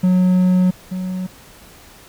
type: tone pair in turn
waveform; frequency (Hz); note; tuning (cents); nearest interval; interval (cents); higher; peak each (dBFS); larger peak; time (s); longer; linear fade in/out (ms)
triangle; 183 / 184.7; F#3 / F#3; -19 / -3; unison; 16; second; -9 / -19; first; 0.03-0.71 / 0.91-1.27; first; 10
effects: pink hiss -44 dBFS RMS until 2.08 s